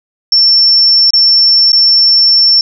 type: tone with dropouts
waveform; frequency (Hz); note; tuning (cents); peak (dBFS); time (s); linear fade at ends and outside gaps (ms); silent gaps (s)
sine; 5410; E8; +44; -4; 0.32-2.61; 2; 1.106-1.135 / 1.72-1.729
effects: none